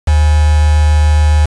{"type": "tone with quantisation", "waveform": "sine", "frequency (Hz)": 75.6, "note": "D#2", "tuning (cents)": -49, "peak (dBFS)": -6, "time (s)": [0.07, 1.46], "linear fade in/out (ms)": 10, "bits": 3, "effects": ["resampled to 22050 Hz"]}